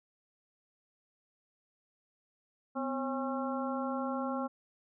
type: harmonic tone with a mistuned harmonic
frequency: 271.3 Hz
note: C#4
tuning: 37 cents flat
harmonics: 1 / 2 / 3 / 4 / 5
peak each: -35 / -38 / -40 / -41 / -42 dBFS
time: 2.75-4.48 s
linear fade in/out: 20 ms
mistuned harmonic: 1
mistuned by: -110 cents
effects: none